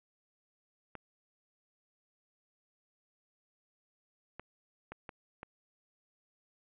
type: clicks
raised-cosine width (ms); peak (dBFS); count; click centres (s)
0.5; -28; 5; 0.953 / 4.396 / 4.92 / 5.092 / 5.431
effects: resampled to 8000 Hz + 11-bit